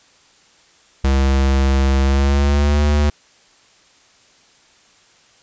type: tone with pitch glide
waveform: square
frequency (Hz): 67.5 to 73.61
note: C#2 to D2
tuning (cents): -45 to +5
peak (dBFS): -13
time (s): 1.04-3.1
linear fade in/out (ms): 5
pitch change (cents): +150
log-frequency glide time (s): 2.03-2.81
effects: white hiss -52 dBFS RMS until 5.42 s + resampled to 16000 Hz